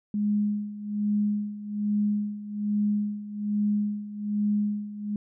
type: tone with tremolo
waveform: sine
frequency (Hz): 207.7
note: G#3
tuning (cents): 0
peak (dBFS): -21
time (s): 0.14-5.16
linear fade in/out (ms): 2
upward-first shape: sine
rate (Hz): 1.2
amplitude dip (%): 80
effects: none